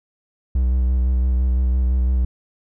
triangle tone with vibrato, 63 Hz, B1, 35 cents sharp, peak -13 dBFS, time 0.55-2.25 s, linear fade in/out 5 ms, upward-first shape square, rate 5.9 Hz, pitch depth 27 cents each way, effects none

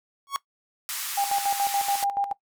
45% pulse tone with exponential growth, 1108.7 Hz, C#6, in tune, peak -20 dBFS, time 0.27-0.36 s, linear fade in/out 0 ms, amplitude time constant 19 ms
white band-pass noise, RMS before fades -32 dBFS, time 0.89-2.04 s, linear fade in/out 0 ms, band 1000 to 15000 Hz, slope 24 dB/octave
sine tone with tremolo, 801 Hz, G5, 37 cents sharp, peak -21 dBFS, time 1.17-2.33 s, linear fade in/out 10 ms, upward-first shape square, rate 7 Hz, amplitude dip 70%
effects noise-tail reverb RT60 0.1 s tail -19 dB re dry

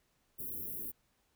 white band-stop noise, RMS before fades -41 dBFS, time 0.38-0.92 s, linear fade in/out 20 ms, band 460 to 11000 Hz, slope 48 dB/octave, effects pink hiss -75 dBFS RMS until 1.35 s

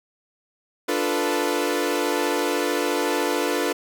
sawtooth chord, B half-diminished seventh, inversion first, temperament equal, 293.7 / 349.2 / 440 / 493.9 Hz, D4 / F4 / A4 / B4, 0 / 0 / 0 / 0 cents, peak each -23 dBFS, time 0.88-3.73 s, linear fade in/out 10 ms, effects none

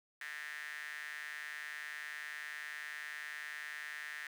sawtooth tone with high-pass filter, 150 Hz, D3, 37 cents sharp, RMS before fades -45 dBFS, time 0.21-4.27 s, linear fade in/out 2 ms, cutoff 1800 Hz, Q 7.7, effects none

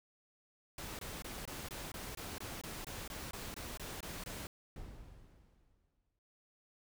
pink noise bursts, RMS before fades -45 dBFS, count 16, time 0.78-4.47 s, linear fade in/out 2 ms, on 210 ms, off 22 ms
brown noise with exponential decay, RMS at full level -45 dBFS, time 4.76-6.19 s, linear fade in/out 2 ms, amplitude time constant 310 ms
effects none

